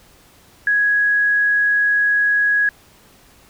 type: tone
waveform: sine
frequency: 1665 Hz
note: G#6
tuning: 4 cents sharp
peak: -13 dBFS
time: 0.67-2.69 s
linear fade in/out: 2 ms
effects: pink hiss -50 dBFS RMS until 3.49 s